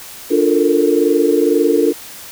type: chord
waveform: sine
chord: Bb major seventh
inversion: first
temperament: equal with one note detuned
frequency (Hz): 293.7 / 349.2 / 440 / 462.1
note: D4 / F4 / A4 / Bb4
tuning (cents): 0 / 0 / 0 / -15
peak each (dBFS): -16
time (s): 0.3-1.93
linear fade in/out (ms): 20
effects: white hiss -34 dBFS RMS until 2.31 s